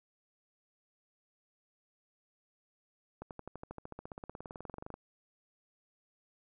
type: accelerating click train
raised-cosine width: 1 ms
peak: -29 dBFS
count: 30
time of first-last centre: 3.22-4.941 s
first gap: 88 ms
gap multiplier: 0.97
effects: none